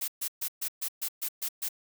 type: noise bursts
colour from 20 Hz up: blue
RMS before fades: -32 dBFS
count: 9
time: 0.01-1.689 s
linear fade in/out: 10 ms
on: 71 ms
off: 130 ms
effects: none